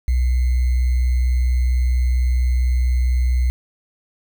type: tone with sample-and-hold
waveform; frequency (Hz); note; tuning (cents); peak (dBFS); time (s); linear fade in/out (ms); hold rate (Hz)
sine; 62.2; B1; +13; -14; 0.08-3.5; 0; 2100
effects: none